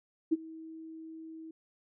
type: tone with ADSR envelope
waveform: sine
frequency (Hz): 321.6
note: E4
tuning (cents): -43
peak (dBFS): -21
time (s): 0.31-1.51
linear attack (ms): 19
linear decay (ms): 29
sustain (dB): -22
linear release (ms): 4
effects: none